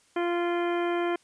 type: harmonic tone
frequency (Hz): 346.8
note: F4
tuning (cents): -12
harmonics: 1 / 2 / 3 / 4 / 5 / 6 / 7 / 9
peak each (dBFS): -26 / -32 / -36 / -38 / -40 / -42 / -43 / -45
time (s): 0.16-1.16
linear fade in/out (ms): 5
effects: white hiss -63 dBFS RMS until 1.23 s + resampled to 22050 Hz